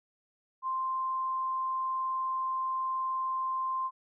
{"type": "tone", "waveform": "sine", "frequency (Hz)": 1046.5, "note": "C6", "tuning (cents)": 0, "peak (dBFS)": -29, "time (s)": [0.62, 3.91], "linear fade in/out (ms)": 50, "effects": []}